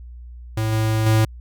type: tone with level steps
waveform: square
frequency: 110 Hz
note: A2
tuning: in tune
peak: -20 / -18 / -14 dBFS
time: 0.57-1.25 s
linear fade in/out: 5 ms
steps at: 0.72 / 1.06 s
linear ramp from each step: 5 ms
effects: added 60 Hz sine -35 dBFS peak until 1.4 s